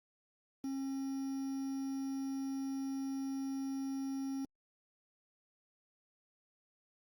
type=tone with quantisation; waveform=triangle; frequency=270 Hz; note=C#4; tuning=45 cents flat; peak=-34 dBFS; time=0.64-4.45 s; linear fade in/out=2 ms; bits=9; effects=Opus 48 kbps